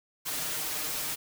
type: noise with comb filter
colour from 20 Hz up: white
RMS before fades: -33 dBFS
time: 0.25-1.16 s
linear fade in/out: 20 ms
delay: 6.5 ms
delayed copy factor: +0.95
effects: none